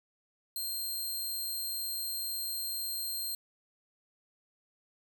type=tone; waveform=10% pulse; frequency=4186 Hz; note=C8; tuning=in tune; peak=-27 dBFS; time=0.56-3.35 s; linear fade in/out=2 ms; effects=10-bit

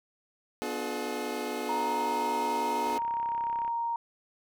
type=chord; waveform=25% pulse; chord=B diminished seventh; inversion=none; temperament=just; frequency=246.9 / 296.3 / 355.6 / 426.7 Hz; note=B3 / D4 / F4 / Ab4; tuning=0 / +15 / +31 / +47 cents; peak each=-34 / -35 / -35 / -32 dBFS; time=0.62-2.98 s; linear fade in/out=0 ms
type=tone; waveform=sine; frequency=932.3 Hz; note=A#5; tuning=in tune; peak=-28 dBFS; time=1.69-3.96 s; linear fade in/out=2 ms
type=click train; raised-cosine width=0.5 ms; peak=-30 dBFS; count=28; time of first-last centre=2.87-3.678 s; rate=33.4 Hz
effects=none

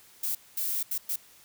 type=noise bursts at uneven times; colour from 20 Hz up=violet; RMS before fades=-30 dBFS; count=4; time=0.23-0.35 / 0.57-0.83 / 0.91-0.98 / 1.09-1.16 s; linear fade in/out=5 ms; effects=white hiss -56 dBFS RMS until 1.44 s

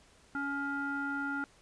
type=tone with low-pass filter; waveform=square; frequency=280.9 Hz; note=C#4; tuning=23 cents sharp; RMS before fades=-35 dBFS; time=0.35-1.44 s; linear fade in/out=0 ms; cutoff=1400 Hz; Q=6.6; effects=pink hiss -62 dBFS RMS until 1.61 s + resampled to 22050 Hz

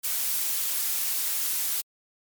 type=noise; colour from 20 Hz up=blue; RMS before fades=-27 dBFS; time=0.03-1.82 s; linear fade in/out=20 ms; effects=MP3 96 kbps

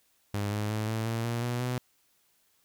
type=tone with pitch steps; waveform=sawtooth; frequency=102.2 / 105.13 / 108.15 / 111.26 / 114.45 / 117.74 / 121.12 / 124.59 Hz; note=G#2 / G#2 / A2 / A2 / A#2 / A#2 / B2 / B2; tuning=-27 / +22 / -29 / +20 / -31 / +18 / -33 / +16 cents; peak=-25 dBFS; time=0.34-1.78 s; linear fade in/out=0 ms; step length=180 ms; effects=white hiss -69 dBFS RMS until 2.64 s

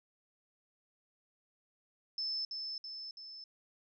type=tone with echo; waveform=sine; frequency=5260 Hz; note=E8; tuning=5 cents flat; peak=-34 dBFS; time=2.18-2.45 s; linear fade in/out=2 ms; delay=330 ms; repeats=3; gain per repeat=-4 dB; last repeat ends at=3.44 s; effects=none

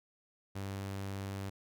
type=tone; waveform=sawtooth; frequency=98 Hz; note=G2; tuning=in tune; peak=-34 dBFS; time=0.55-1.5 s; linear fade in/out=10 ms; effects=none

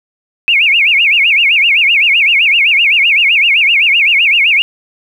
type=tone with vibrato; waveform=sine; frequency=2473 Hz; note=D#7; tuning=11 cents flat; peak=-6 dBFS; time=0.48-4.62 s; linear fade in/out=0 ms; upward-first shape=sine; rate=7.8 Hz; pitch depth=250 cents each way; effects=7-bit

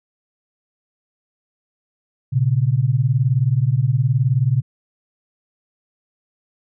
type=beating tone pair; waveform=sine; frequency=118.3 / 137.3 Hz; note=A#2 / C#3; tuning=+26 / -16 cents; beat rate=19 Hz; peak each=-17 dBFS; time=2.32-4.62 s; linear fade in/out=20 ms; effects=none

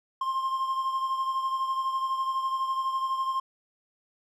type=beating tone pair; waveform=triangle; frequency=1058 / 1070 Hz; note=C6 / C6; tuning=+19 / +38 cents; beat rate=12 Hz; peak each=-25 / -33 dBFS; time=0.21-3.4 s; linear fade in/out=5 ms; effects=none

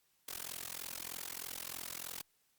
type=noise with amplitude modulation; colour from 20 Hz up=white; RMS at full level=-40 dBFS; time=0.28-2.22 s; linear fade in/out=5 ms; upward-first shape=sine; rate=43.2 Hz; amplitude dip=100%; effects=white hiss -75 dBFS RMS until 2.58 s + Opus 48 kbps

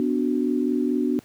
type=chord; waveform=sine; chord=B minor; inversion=none; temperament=equal with one note detuned; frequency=249.1 / 293.7 / 370 Hz; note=B3 / D4 / F#4; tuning=+15 / 0 / 0 cents; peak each=-23 / -24 / -27 dBFS; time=0-1.19 s; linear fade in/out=0 ms; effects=pink hiss -54 dBFS RMS until 1.24 s + high-pass 100 Hz 12 dB/octave

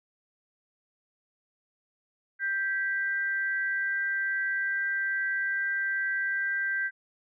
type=tone pair together; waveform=sine; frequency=1574.7 / 1964 Hz; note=G6 / B6; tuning=+7 / -10 cents; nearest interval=major third; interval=383 cents; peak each=-27 / -34 dBFS; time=2.39-6.91 s; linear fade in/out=50 ms; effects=none

